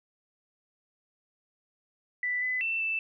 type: tone with pitch steps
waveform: sine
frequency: 1980 / 2009 / 2676 / 2648 Hz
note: B6 / B6 / E7 / E7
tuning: +4 / +29 / +25 / +7 cents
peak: -27 dBFS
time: 2.23-2.99 s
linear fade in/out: 2 ms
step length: 190 ms
effects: none